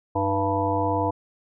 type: harmonic tone with a mistuned harmonic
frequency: 97.8 Hz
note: G2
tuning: 4 cents flat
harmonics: 1 / 3 / 5 / 7 / 9 / 10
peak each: -28 / -28 / -28 / -28 / -28 / -28 dBFS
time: 0.15-1.11 s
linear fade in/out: 10 ms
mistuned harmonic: 3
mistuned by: +60 cents
effects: none